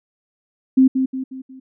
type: tone with echo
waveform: sine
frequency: 262 Hz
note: C4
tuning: 2 cents sharp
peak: -8 dBFS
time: 0.77-0.88 s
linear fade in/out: 10 ms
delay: 180 ms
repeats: 4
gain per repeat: -7 dB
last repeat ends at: 1.6 s
effects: none